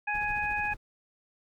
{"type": "harmonic tone", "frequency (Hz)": 834, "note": "G#5", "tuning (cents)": 7, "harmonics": [1, 2, 3], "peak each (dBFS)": [-32, -32, -32], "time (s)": [0.07, 0.74], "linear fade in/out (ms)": 10}
{"type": "noise with tremolo", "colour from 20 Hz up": "brown", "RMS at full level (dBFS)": -40, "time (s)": [0.14, 0.77], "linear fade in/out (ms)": 5, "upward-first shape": "sine", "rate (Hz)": 14, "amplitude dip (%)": 70}
{"effects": []}